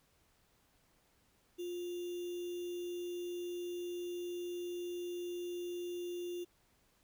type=tone with sample-and-hold; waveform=sine; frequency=352.1 Hz; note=F4; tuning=14 cents sharp; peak=-38 dBFS; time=1.58-6.45 s; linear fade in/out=20 ms; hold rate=3150 Hz; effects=pink hiss -72 dBFS RMS until 7.03 s